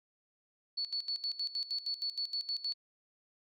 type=tone with tremolo; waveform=sine; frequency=4435 Hz; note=C#8; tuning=in tune; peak=-32 dBFS; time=0.77-2.74 s; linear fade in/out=10 ms; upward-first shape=square; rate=6.4 Hz; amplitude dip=80%; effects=none